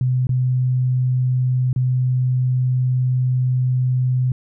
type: tone with dropouts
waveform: sine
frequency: 127.2 Hz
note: C3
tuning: 48 cents flat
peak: -15 dBFS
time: 0.01-4.32 s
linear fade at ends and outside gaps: 2 ms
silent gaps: 0.27-0.292 / 1.73-1.761 s
effects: none